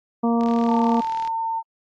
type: harmonic tone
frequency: 233.1 Hz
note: A#3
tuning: in tune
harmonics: 1 / 2 / 3 / 4 / 5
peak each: -18 / -26 / -27 / -29 / -32 dBFS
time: 0.23-1.01 s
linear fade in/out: 10 ms
type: click train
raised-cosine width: 0.2 ms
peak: -21 dBFS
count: 35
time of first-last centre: 0.41-1.275 s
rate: 39.3 Hz
type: tone with pitch glide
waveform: sine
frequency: 898 to 904.2 Hz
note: A5 to A5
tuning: +35 to +47 cents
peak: -22 dBFS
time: 0.66-1.63 s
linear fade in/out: 50 ms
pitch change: +12 cents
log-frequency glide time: 1.11-1.29 s
effects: AAC 48 kbps

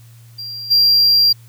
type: tone with level steps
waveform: triangle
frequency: 4752 Hz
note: D8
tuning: 20 cents sharp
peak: -25 / -8 dBFS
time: 0.38-1.33 s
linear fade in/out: 10 ms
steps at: 0.7 s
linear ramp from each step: 20 ms
effects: added 116 Hz sine -40 dBFS peak until 1.48 s + white hiss -52 dBFS RMS until 1.48 s

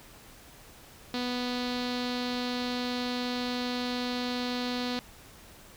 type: tone with low-pass filter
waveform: sawtooth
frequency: 246.9 Hz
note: B3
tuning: in tune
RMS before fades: -32 dBFS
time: 1.14-4.99 s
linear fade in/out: 0 ms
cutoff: 4200 Hz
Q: 4.3
effects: pink hiss -52 dBFS RMS until 5.76 s

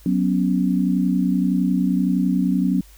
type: chord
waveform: sine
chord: F# suspended fourth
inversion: none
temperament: just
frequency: 185 / 246.7 / 277.5 Hz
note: F#3 / B3 / C#4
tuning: 0 / -2 / +2 cents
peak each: -19 / -22 / -22 dBFS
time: 0.06-2.81 s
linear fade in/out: 2 ms
effects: added 50 Hz sine -45 dBFS peak until 2.97 s + white hiss -52 dBFS RMS until 2.97 s

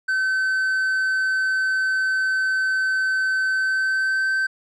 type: tone with pitch glide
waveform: triangle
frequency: 1532 to 1548 Hz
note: G6 to G6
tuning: -40 to -22 cents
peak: -17 dBFS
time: 0.08-4.47 s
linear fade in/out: 10 ms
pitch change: +18 cents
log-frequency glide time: 3.47-4.31 s
effects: resampled to 24000 Hz

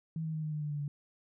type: tone with pitch steps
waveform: sine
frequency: 161.1 / 158.61 / 156.15 / 153.74 / 151.36 / 149.01 / 146.71 / 144.44 Hz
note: E3 / D#3 / D#3 / D#3 / D#3 / D3 / D3 / D3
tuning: -39 / +34 / +7 / -20 / -47 / +25 / -1 / -28 cents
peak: -33 dBFS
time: 0.16-0.88 s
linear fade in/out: 2 ms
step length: 90 ms
effects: none

